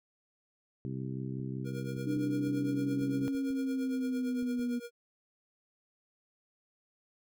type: harmonic tone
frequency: 65.41 Hz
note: C2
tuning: in tune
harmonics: 2 / 3 / 4 / 5 / 6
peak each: -37 / -41 / -43 / -45 / -47 dBFS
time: 0.85-3.28 s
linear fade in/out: 0 ms
type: clicks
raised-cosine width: 3 ms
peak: -40 dBFS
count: 10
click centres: 1.394 / 1.97 / 2.167 / 2.481 / 3.016 / 3.215 / 3.35 / 3.505 / 4.427 / 4.594 s
type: tone with tremolo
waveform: square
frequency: 475 Hz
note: A#4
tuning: 33 cents sharp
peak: -40 dBFS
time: 1.64-4.91 s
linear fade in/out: 50 ms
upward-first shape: triangle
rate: 8.8 Hz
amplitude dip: 85%
type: linear sweep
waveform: sine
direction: down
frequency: 299 to 242.1 Hz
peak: -30 dBFS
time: 2.06-4.8 s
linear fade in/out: 20 ms
effects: none